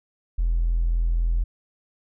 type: tone with tanh clipping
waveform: triangle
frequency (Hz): 41.94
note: E1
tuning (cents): +31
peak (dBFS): -18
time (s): 0.38-1.44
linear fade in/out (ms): 10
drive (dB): 1
effects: none